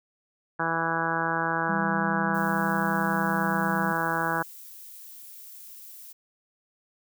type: harmonic tone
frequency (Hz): 164.81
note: E3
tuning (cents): 0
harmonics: 1 / 2 / 3 / 4 / 5 / 6 / 7 / 8 / 9 / 10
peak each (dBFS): -35 / -35 / -36 / -36 / -32 / -32 / -34 / -35 / -31 / -33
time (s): 0.59-4.43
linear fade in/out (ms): 10
type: tone with pitch glide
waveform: sine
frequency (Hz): 196 to 192.3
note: G3 to G3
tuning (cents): 0 to -33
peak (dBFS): -28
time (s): 1.68-3.93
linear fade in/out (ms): 20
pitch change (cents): -33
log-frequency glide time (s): 2.92-3.76
type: noise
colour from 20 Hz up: violet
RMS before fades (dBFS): -45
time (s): 2.34-6.13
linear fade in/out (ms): 10
effects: none

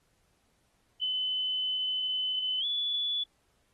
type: tone with pitch glide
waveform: sine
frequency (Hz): 3026 to 3436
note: F#7 to A7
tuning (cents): +38 to -42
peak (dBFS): -28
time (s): 1.01-3.24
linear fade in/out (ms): 10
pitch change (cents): +220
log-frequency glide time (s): 2.6-2.65
effects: pink hiss -72 dBFS RMS until 3.73 s + AAC 32 kbps

